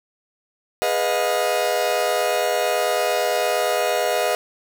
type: chord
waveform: 40% pulse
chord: F half-diminished seventh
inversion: first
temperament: equal with one note detuned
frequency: 415.3 / 493.9 / 622.3 / 711.1 Hz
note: Ab4 / Cb5 / Eb5 / F5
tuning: 0 / 0 / 0 / +31 cents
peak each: -27 / -24 / -22 / -23 dBFS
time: 0.82-4.35 s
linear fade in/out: 0 ms
effects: none